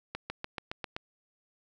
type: accelerating click train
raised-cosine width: 0.3 ms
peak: -19 dBFS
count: 7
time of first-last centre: 0.15-0.965 s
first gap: 150 ms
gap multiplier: 0.96
effects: none